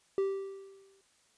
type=tone with exponential decay; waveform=triangle; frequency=390 Hz; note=G4; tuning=9 cents flat; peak=-23 dBFS; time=0.18-1.01 s; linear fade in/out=1 ms; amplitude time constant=180 ms; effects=white hiss -68 dBFS RMS until 1.37 s + resampled to 22050 Hz